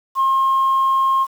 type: tone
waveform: sine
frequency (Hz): 1070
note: C6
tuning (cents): +38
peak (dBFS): -12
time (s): 0.15-1.27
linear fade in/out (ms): 50
effects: tanh soft clip ceiling -10 dBFS + 7-bit